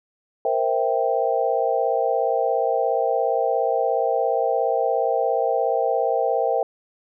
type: chord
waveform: sine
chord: C dominant seventh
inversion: third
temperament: equal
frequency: 466.2 / 523.3 / 659.3 / 784 Hz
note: Bb4 / C5 / E5 / G5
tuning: 0 / 0 / 0 / 0 cents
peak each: -24 dBFS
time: 0.45-6.63 s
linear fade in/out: 2 ms
effects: none